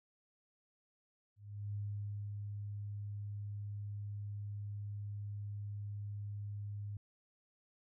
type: tone with ADSR envelope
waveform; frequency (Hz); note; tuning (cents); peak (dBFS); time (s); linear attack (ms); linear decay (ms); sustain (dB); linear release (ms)
sine; 102.6; G#2; -21; -37; 1.36-6.97; 380; 570; -3; 3
effects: none